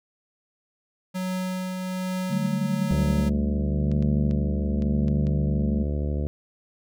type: tone with tremolo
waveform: square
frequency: 185 Hz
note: F#3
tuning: in tune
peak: -26 dBFS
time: 1.14-3.3 s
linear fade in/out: 20 ms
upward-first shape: triangle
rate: 1.2 Hz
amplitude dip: 35%
type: chord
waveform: sine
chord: D suspended fourth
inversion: none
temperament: just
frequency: 146.83 / 195.78 / 220.2 Hz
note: D3 / G3 / A3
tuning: 0 / -2 / +2 cents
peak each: -28 dBFS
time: 2.29-5.84 s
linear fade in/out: 20 ms
type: clicks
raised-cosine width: 0.2 ms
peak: -28 dBFS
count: 8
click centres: 2.329 / 2.463 / 3.916 / 4.025 / 4.311 / 4.822 / 5.082 / 5.269 s
type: harmonic tone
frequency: 73 Hz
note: D2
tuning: 10 cents flat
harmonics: 1 / 2 / 3 / 4 / 5 / 6 / 7 / 8 / 9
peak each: -25 / -31 / -34 / -38 / -38 / -42 / -39 / -44 / -46 dBFS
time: 2.91-6.27 s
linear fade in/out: 0 ms
effects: none